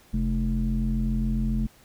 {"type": "tone with low-pass filter", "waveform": "square", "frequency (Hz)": 43.65, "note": "F1", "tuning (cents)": 0, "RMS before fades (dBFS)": -25, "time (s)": [0.13, 1.67], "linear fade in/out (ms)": 10, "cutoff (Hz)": 200, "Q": 9.4, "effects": ["pink hiss -56 dBFS RMS until 1.84 s"]}